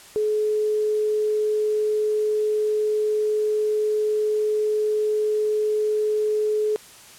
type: tone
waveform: sine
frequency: 426.1 Hz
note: G#4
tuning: 44 cents sharp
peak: -19 dBFS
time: 0.16-6.76 s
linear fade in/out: 0 ms
effects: white hiss -46 dBFS RMS until 7.18 s + low-pass 11000 Hz 12 dB/octave